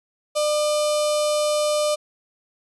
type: tone with notch filter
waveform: sawtooth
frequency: 600 Hz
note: D5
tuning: 37 cents sharp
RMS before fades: -21 dBFS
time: 0.35-1.96 s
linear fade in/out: 20 ms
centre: 1800 Hz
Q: 0.93
effects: resampled to 24000 Hz